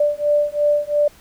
sine beating tone pair, 587.3 / 590.2 Hz, D5 / D5, 0 / +8 cents, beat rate 2.9 Hz, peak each -18 dBFS, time 0-1.08 s, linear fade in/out 5 ms, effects pink hiss -49 dBFS RMS until 1.2 s

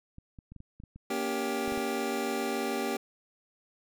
clicks, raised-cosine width 5 ms, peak -34 dBFS, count 11, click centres 0.184 / 0.388 / 0.52 / 0.563 / 0.604 / 0.801 / 0.837 / 0.96 / 1.679 / 1.722 / 1.776 s
25% pulse chord, G diminished, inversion first, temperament just, 235.2 / 282.2 / 392 Hz, Bb3 / Db4 / G4, +16 / +31 / 0 cents, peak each -31 / -32 / -29 dBFS, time 1.1-2.97 s, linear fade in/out 5 ms
effects none

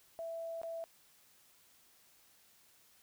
sine tone with dropouts, 662 Hz, E5, 7 cents sharp, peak -39 dBFS, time 0.19-0.84 s, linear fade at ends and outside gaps 0 ms, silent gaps 0.616-0.633 s, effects white hiss -66 dBFS RMS until 3.02 s

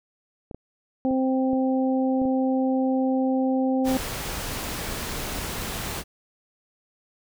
clicks, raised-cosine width 2 ms, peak -23 dBFS, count 6, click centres 0.512 / 0.546 / 1.11 / 1.532 / 2.217 / 2.254 s
harmonic tone, 261.6 Hz, C4, in tune, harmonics 1 / 2 / 3, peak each -21 / -27 / -31 dBFS, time 1.05-3.97 s, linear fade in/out 0 ms
pink noise, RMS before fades -31 dBFS, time 3.84-6.04 s, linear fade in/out 50 ms
effects none

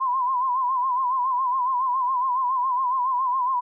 sine tone with vibrato, 1020 Hz, C6, 44 cents flat, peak -20 dBFS, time 0-3.61 s, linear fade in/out 20 ms, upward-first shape sine, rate 7.2 Hz, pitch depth 86 cents each way, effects none

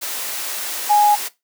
sine tone in noise, 830.6 Hz, G#5, in tune, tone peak -10 dBFS, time 0.89-1.16 s, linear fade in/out 20 ms, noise white, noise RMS -26 dBFS, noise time 0.01-1.29 s, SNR +13 dB, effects noise-tail reverb RT60 0.2 s tail -18 dB re dry + high-pass 400 Hz 12 dB/octave

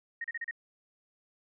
sine tone bursts, 1863 Hz, A#6, 2 cents flat, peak -33 dBFS, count 5, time 0.21-0.511 s, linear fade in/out 5 ms, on 33 ms, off 34 ms, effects none

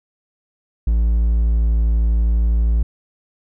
triangle tone, 56.2 Hz, A1, 37 cents sharp, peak -11 dBFS, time 0.87-2.83 s, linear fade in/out 5 ms, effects none

